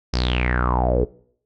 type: tone with low-pass filter sweep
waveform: sawtooth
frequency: 61.6 Hz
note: B1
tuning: 4 cents flat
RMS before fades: -20 dBFS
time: 0.13-1.05 s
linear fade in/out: 10 ms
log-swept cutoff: 5300 to 410 Hz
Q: 9
effects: noise-tail reverb RT60 0.6 s tail -21 dB re dry